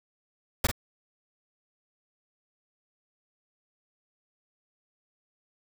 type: noise with echo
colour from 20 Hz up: pink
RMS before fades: -23 dBFS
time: 0.64-0.67 s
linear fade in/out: 5 ms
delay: 45 ms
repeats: 1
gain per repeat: -8 dB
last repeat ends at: 0.715 s
effects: none